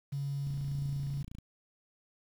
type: tone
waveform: sine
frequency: 140 Hz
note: C#3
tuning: 18 cents sharp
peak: -32 dBFS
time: 0.12-1.23 s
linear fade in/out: 10 ms
type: click train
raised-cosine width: 5 ms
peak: -33 dBFS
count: 27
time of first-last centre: 0.47-1.385 s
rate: 28.4 Hz
effects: 9-bit